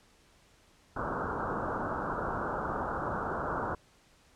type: low-pass noise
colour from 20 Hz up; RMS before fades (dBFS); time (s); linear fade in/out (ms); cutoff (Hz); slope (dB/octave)
white; -34; 0.96-3.75; 5; 1500; 96
effects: pink hiss -63 dBFS RMS until 4.35 s + low-pass 9000 Hz 12 dB/octave